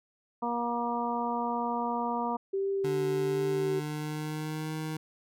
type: harmonic tone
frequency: 237.7 Hz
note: A#3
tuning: 34 cents sharp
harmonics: 1 / 2 / 3 / 4 / 5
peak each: -34 / -37 / -35 / -32 / -38 dBFS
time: 0.42-2.37 s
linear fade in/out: 10 ms
type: tone with vibrato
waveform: sine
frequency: 388.5 Hz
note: G4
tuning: 16 cents flat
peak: -27 dBFS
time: 2.53-3.8 s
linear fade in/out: 10 ms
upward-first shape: triangle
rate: 1.4 Hz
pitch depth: 24 cents each way
type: tone with pitch glide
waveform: 25% pulse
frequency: 146.83 to 156.46 Hz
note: D3 to D#3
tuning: 0 to +10 cents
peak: -29 dBFS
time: 2.84-4.97 s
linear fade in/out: 5 ms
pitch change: +110 cents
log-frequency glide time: 3.29-4.74 s
effects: none